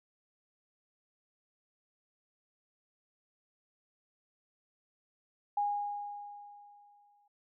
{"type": "tone with exponential decay", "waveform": "sine", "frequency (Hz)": 820, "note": "G#5", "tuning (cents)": -22, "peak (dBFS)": -27, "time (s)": [5.57, 7.28], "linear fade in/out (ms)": 5, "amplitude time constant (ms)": 370, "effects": []}